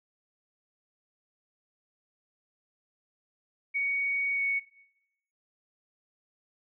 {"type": "tone with pitch glide", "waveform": "sine", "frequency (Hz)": [2238, 2223], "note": ["C#7", "C#7"], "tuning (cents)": [16, 4], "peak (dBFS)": -26, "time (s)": [3.74, 4.6], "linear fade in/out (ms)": 20, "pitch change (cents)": -12, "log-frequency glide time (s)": [4.35, 4.41], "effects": ["noise-tail reverb RT60 0.9 s tail -21 dB re dry"]}